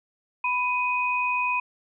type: tone pair together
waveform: sine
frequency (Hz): 991.6 / 2500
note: B5 / D#7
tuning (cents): +7 / +8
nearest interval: octave + major third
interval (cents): 1601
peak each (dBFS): -25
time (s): 0.44-1.6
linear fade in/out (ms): 5
effects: none